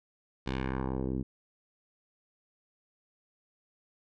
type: tone with low-pass filter sweep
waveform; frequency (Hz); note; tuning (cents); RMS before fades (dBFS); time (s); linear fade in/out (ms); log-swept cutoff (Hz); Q
10% pulse; 65.4; C2; 0; -33; 0.46-1.23; 10; 4300 to 250; 1.4
effects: none